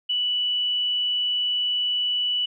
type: tone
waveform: sine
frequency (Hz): 2960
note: F#7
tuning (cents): 0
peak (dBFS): -21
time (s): 0.09-2.46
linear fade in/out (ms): 10
effects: none